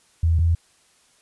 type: tone pair in turn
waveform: sine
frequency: 82.41 / 83.71 Hz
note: E2 / E2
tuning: 0 / +27 cents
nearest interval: unison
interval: 27 cents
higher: second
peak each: -15 dBFS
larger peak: neither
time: 0.23-0.39 / 0.39-0.55 s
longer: neither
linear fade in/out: 5 ms
effects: white hiss -59 dBFS RMS until 1.21 s + resampled to 24000 Hz